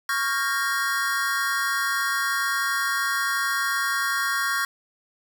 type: chord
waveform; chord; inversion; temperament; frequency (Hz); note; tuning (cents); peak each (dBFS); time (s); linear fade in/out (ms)
square; G half-diminished seventh; second; equal with one note detuned; 1108.7 / 1396.9 / 1603.7 / 1864.7; Db6 / F6 / G6 / Bb6; 0 / 0 / +39 / 0; -29; 0.09-4.65; 2
effects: none